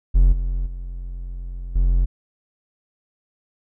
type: tone with level steps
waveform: triangle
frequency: 44 Hz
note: F1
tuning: 14 cents sharp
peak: -8 / -18 / -26 / -12 dBFS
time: 0.14-2.06 s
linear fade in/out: 20 ms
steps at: 0.32 / 0.66 / 1.75 s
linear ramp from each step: 10 ms
effects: none